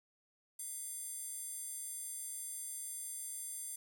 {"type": "tone with high-pass filter", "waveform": "square", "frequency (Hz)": 687, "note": "F5", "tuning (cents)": -29, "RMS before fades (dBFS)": -44, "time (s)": [0.59, 3.76], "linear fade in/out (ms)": 5, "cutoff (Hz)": 9100, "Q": 4, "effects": []}